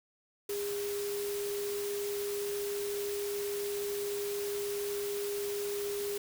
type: tone in noise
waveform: sine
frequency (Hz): 407.1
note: G#4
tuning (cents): -35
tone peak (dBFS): -33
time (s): 0.49-6.18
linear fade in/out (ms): 5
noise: white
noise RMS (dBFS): -42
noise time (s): 0.49-6.18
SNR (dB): +6
effects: none